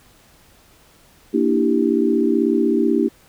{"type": "chord", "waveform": "sine", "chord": "E half-diminished seventh", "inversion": "second", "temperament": "equal", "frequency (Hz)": [233.1, 293.7, 329.6, 392], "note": ["Bb3", "D4", "E4", "G4"], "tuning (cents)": [0, 0, 0, 0], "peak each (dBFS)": -20, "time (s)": [1.33, 3.09], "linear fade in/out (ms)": 20, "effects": ["pink hiss -52 dBFS RMS until 3.28 s"]}